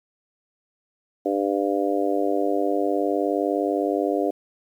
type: harmonic tone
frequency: 99.6 Hz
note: G2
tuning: 28 cents sharp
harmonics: 3 / 4 / 5 / 6 / 7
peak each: -25 / -26 / -27 / -28 / -28 dBFS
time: 1.25-4.31 s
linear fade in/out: 10 ms
effects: 9-bit